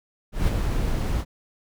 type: noise with ADSR envelope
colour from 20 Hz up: brown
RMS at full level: -19 dBFS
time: 0.32-1.25 s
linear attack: 160 ms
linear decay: 12 ms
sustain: -5 dB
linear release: 52 ms
effects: none